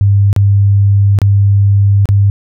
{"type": "tone with dropouts", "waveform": "sine", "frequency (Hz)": 100, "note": "G2", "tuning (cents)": 35, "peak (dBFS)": -5, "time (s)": [0.01, 2.3], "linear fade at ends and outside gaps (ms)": 0, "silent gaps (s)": [[0.329, 0.363], [1.188, 1.217], [2.056, 2.089]], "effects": []}